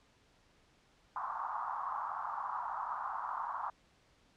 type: band-pass noise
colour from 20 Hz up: white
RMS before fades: -39 dBFS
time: 1.16-3.7 s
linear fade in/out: 2 ms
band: 820 to 1200 Hz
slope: 48 dB/octave
effects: pink hiss -68 dBFS RMS until 4.36 s + low-pass 6000 Hz 12 dB/octave